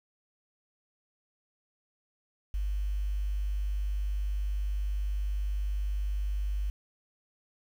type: tone with quantisation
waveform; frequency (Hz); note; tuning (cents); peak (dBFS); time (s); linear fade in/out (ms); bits
sine; 50; G1; +35; -28; 2.54-6.7; 0; 9
effects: none